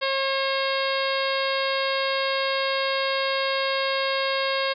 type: harmonic tone with a mistuned harmonic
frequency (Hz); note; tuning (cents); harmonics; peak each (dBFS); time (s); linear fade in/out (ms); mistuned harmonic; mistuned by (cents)
540; C#5; -45; 1 / 2 / 3 / 4 / 5 / 6 / 7 / 8 / 9; -26 / -29 / -31 / -32 / -33 / -34 / -34 / -35 / -36; 0.01-4.74; 20; 9; -19
effects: none